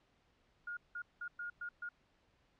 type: tone bursts at uneven times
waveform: sine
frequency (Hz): 1427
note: F6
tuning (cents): +37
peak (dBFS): -40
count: 6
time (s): 0.67-0.77 / 0.95-1.02 / 1.21-1.28 / 1.39-1.5 / 1.61-1.69 / 1.82-1.89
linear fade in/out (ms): 5
effects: pink hiss -73 dBFS RMS until 2.59 s + low-pass 4000 Hz 12 dB/octave